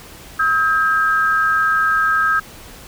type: tone pair together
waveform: sine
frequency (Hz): 1281.2 / 1600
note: E6 / G6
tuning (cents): -50 / +35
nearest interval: major third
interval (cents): 385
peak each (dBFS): -16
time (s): 0.39-2.4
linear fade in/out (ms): 10
effects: pink hiss -39 dBFS RMS until 2.87 s